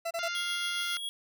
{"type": "tone bursts", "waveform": "40% pulse", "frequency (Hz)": 671, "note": "E5", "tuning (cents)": 31, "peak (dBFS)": -30, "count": 3, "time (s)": [0.05, 0.285], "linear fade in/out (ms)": 10, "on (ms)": 59, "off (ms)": 29}
{"type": "harmonic tone", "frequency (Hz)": 698.5, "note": "F5", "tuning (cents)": 0, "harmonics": [2, 3, 4, 5, 6, 7, 8, 9], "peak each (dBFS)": [-35, -39, -41, -43, -45, -46, -47, -48], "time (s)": [0.19, 0.97], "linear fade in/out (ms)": 0}
{"type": "tone with tremolo", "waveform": "square", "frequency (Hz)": 3320, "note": "G#7", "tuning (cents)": -1, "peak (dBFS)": -33, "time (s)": [0.35, 1.09], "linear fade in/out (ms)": 0, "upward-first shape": "sine", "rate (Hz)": 7.3, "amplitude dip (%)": 40}
{"type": "noise", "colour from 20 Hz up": "violet", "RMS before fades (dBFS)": -47, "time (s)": [0.81, 0.96], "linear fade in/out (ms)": 5}
{"effects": []}